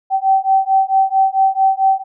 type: beating tone pair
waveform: sine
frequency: 769 / 773.5 Hz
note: G5 / G5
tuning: -33 / -23 cents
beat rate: 4.5 Hz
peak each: -14 dBFS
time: 0.1-2.04 s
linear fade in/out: 50 ms
effects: none